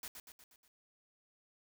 white noise with echo, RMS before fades -45 dBFS, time 0.03-0.08 s, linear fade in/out 2 ms, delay 120 ms, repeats 5, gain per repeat -5 dB, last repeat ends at 0.68 s, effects none

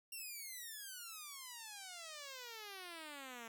5% pulse exponential sweep, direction down, 2786 to 223.8 Hz, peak -37 dBFS, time 0.12-3.48 s, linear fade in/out 5 ms, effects none

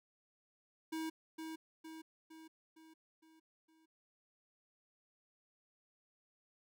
square tone with echo, 320 Hz, D#4, 49 cents sharp, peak -39 dBFS, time 0.92-1.1 s, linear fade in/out 10 ms, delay 460 ms, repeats 6, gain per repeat -5 dB, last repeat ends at 3.86 s, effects none

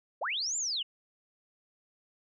sine linear two-way sweep, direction up then down, 415.3 to 7420 to 2732 Hz, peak -30 dBFS, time 0.21-0.83 s, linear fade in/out 10 ms, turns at 0.57 s, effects none

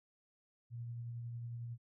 sine tone with tremolo, 118.2 Hz, A#2, 24 cents sharp, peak -40 dBFS, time 0.7-1.78 s, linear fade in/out 50 ms, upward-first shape triangle, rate 11 Hz, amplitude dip 25%, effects none

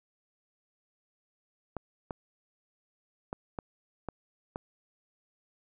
clicks, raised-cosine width 1 ms, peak -21 dBFS, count 6, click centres 1.767 / 2.108 / 3.329 / 3.588 / 4.087 / 4.559 s, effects none

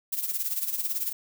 violet noise with tremolo, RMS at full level -27 dBFS, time 0.12-1.13 s, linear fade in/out 10 ms, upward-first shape sine, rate 18 Hz, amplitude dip 70%, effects none

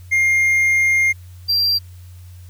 triangle tone pair in turn, 2120 / 4729 Hz, C7 / D8, +22 / +11 cents, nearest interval octave + major second, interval 1389 cents, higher second, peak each -11 / -13 dBFS, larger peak first, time 0.11-1.13 / 1.48-1.79 s, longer first, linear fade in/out 20 ms, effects added 90 Hz sine -36 dBFS peak until 2.49 s + white hiss -53 dBFS RMS until 2.49 s

